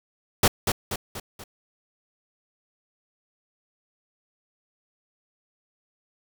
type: noise with echo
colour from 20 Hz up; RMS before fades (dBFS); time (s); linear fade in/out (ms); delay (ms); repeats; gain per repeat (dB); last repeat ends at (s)
pink; -17; 0.43-0.48; 5; 240; 4; -6; 1.44
effects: none